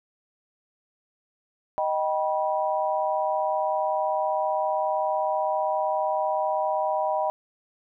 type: chord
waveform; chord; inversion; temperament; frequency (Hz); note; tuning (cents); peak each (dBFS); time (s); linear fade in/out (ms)
sine; Eb augmented; none; just; 622.3 / 777.8 / 972.3; Eb5 / G5 / B5; 0 / -14 / -27; -26 / -27 / -28; 1.78-7.3; 0
effects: none